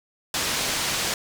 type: low-pass noise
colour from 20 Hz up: white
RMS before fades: -26 dBFS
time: 0.34-1.14 s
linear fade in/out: 2 ms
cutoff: 6600 Hz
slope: 12 dB/octave
effects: none